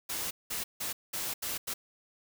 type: noise bursts at uneven times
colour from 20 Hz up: white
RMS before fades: -35 dBFS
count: 6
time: 0.09-0.31 / 0.5-0.64 / 0.8-0.93 / 1.13-1.34 / 1.42-1.58 / 1.67-1.74 s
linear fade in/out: 10 ms
effects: none